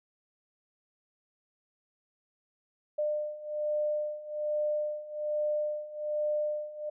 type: beating tone pair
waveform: sine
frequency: 600 / 601.2 Hz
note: D5 / D5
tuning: +37 / +40 cents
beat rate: 1.2 Hz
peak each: -34 / -31 dBFS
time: 2.98-6.9 s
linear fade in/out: 10 ms
effects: none